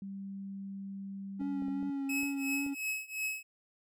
sine tone, 196 Hz, G3, in tune, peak -39 dBFS, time 0.02-1.9 s, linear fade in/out 2 ms
triangle tone with vibrato, 277.2 Hz, C#4, in tune, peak -31 dBFS, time 1.39-2.75 s, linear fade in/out 20 ms, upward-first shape triangle, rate 2.6 Hz, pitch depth 27 cents each way
clicks, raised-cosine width 2 ms, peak -37 dBFS, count 6, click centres 1.414 / 1.622 / 1.683 / 1.829 / 2.232 / 2.664 s
45% pulse tone with tremolo, 2571 Hz, E7, 44 cents flat, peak -31 dBFS, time 2.09-3.43 s, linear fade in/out 5 ms, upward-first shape triangle, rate 2.8 Hz, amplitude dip 95%
effects none

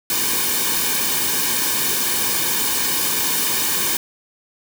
white noise with comb filter, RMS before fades -20 dBFS, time 0.1-3.97 s, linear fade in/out 2 ms, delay 1.5 ms, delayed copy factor -0.75, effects none

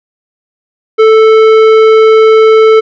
sine tone with tanh clipping, 440 Hz, A4, in tune, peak -3 dBFS, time 0.98-2.81 s, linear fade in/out 20 ms, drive 13 dB, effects none

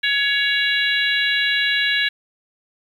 harmonic tone, 560 Hz, C#5, 18 cents sharp, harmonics 3 / 4 / 5 / 6 / 7, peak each -20 / -24 / -24 / -26 / -24 dBFS, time 0.03-2.09 s, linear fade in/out 10 ms, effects 8-bit

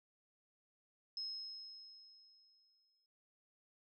sine tone with exponential decay, 5160 Hz, E8, 38 cents flat, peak -39 dBFS, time 1.17-3.06 s, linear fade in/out 2 ms, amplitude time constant 410 ms, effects noise-tail reverb RT60 0.3 s tail -26 dB re dry

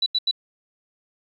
sine tone bursts, 3951 Hz, B7, in tune, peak -18 dBFS, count 3, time 0.02-0.312 s, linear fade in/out 5 ms, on 42 ms, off 83 ms, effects 9-bit

